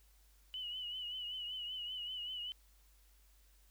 sine tone with vibrato, 2960 Hz, F#7, in tune, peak -40 dBFS, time 0.54-2.52 s, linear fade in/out 0 ms, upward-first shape triangle, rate 5.2 Hz, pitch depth 68 cents each way, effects added 50 Hz sine -64 dBFS peak until 3.7 s + white hiss -71 dBFS RMS until 3.7 s

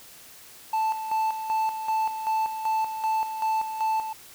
triangle tone with tremolo, 880 Hz, A5, in tune, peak -20 dBFS, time 0.73-4.13 s, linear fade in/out 5 ms, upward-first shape square, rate 2.6 Hz, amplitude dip 60%, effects white hiss -48 dBFS RMS until 4.34 s

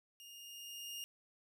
sawtooth tone with level ramp, 2835 Hz, F7, 25 cents sharp, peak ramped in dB -50 to -39 dBFS, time 0.2-1.04 s, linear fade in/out 0 ms, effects none

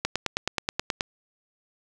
click train, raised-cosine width 0.2 ms, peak -7 dBFS, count 10, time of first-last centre 0.05-1.008 s, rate 9.39 Hz, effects none

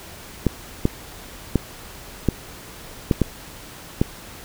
clicks, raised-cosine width 3 ms, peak -3 dBFS, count 7, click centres 0.467 / 0.854 / 1.557 / 2.287 / 3.112 / 3.217 / 4.015 s, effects pink hiss -40 dBFS RMS until 4.44 s

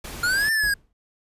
pink noise, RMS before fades -36 dBFS, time 0.04-0.49 s, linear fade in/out 5 ms
square linear two-way sweep, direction up then down, 1396.9 to 1797 to 1616 Hz, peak -20 dBFS, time 0.23-0.74 s, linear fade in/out 5 ms, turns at 0.51 s
brown noise with exponential decay, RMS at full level -31 dBFS, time 0.63-0.93 s, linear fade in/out 1 ms, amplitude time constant 64 ms
effects resampled to 32000 Hz

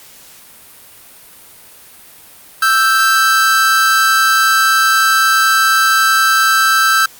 45% pulse tone pair together, 1318.5 / 1568 Hz, E6 / G6, 0 / 0 cents, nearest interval minor third, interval 300 cents, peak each -12 dBFS, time 2.62-7.06 s, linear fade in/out 5 ms, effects white hiss -40 dBFS RMS until 7.19 s + Opus 48 kbps

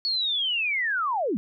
sine linear sweep, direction down, 4435 to 181.5 Hz, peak -23 dBFS, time 0.05-1.37 s, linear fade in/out 0 ms, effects none

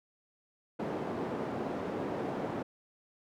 white band-pass noise, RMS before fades -36 dBFS, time 0.79-2.63 s, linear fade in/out 10 ms, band 170 to 520 Hz, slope 12 dB/octave, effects none

